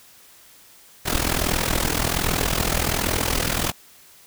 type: noise with amplitude modulation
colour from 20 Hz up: pink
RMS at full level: -19 dBFS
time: 1.05-3.72 s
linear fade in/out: 20 ms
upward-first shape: sine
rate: 41.3 Hz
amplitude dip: 80%
effects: white hiss -50 dBFS RMS until 4.26 s